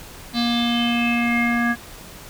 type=tone with low-pass filter sweep; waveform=square; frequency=236.9 Hz; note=A#3; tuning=28 cents sharp; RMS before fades=-20 dBFS; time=0.33-1.76 s; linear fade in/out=50 ms; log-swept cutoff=4200 to 1700 Hz; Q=8; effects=pink hiss -40 dBFS RMS until 2.29 s